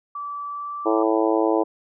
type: tone with pitch glide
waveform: sine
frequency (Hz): 1157 to 1168.4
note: D6 to D6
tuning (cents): -26 to -9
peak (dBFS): -28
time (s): 0.15-1.03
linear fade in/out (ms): 5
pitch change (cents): +17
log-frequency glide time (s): 0.48-0.86
type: harmonic tone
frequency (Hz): 110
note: A2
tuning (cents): 0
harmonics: 3 / 4 / 5 / 6 / 7 / 8 / 9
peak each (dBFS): -21 / -23 / -25 / -27 / -28 / -29 / -30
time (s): 0.85-1.64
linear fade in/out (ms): 20
effects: none